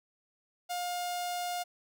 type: tone with notch filter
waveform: sawtooth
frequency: 710 Hz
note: F5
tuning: 28 cents sharp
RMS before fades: -35 dBFS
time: 0.69-1.64 s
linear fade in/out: 20 ms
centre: 1700 Hz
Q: 1.4
effects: none